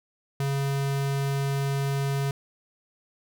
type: tone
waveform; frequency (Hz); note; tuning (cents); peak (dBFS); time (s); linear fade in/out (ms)
square; 138.59; C#3; 0; -25; 0.4-2.31; 2
effects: none